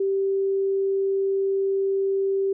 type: tone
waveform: sine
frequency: 390 Hz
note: G4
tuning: 9 cents flat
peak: -20 dBFS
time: 0-2.53 s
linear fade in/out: 5 ms
effects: none